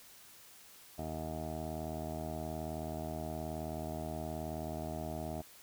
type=tone with low-pass filter; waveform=15% pulse; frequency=78.9 Hz; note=D#2; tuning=25 cents sharp; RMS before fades=-40 dBFS; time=0.98-5.42 s; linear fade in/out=10 ms; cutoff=640 Hz; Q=6.1; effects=white hiss -57 dBFS RMS until 5.62 s